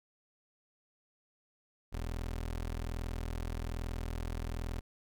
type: tone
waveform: 25% pulse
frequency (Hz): 41.2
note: E1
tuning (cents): 0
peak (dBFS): -32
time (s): 1.92-4.81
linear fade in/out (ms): 20
effects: none